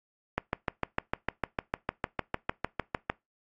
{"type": "click train", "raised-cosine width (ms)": 0.5, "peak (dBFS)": -12, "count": 19, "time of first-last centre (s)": [0.38, 3.099], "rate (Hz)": 6.62, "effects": ["noise-tail reverb RT60 0.2 s tail -23 dB re dry", "AAC 32 kbps"]}